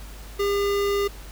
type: tone with notch filter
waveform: square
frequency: 403 Hz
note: G4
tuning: 48 cents sharp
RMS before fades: -23 dBFS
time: 0.39-1.08 s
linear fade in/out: 10 ms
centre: 8900 Hz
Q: 1.6
effects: added 50 Hz sine -38 dBFS peak until 1.31 s + pink hiss -45 dBFS RMS until 1.31 s